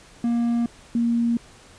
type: tone pair in turn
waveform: triangle / sine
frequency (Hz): 235.6 / 234.4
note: A#3 / A#3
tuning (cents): +19 / +10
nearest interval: unison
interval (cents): 9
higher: first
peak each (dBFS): -17 / -18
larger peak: first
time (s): 0.24-0.66 / 0.95-1.37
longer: neither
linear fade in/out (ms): 2
effects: pink hiss -49 dBFS RMS until 1.78 s + resampled to 22050 Hz